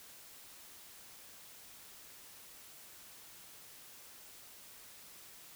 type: silence
effects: white hiss -55 dBFS RMS until 5.55 s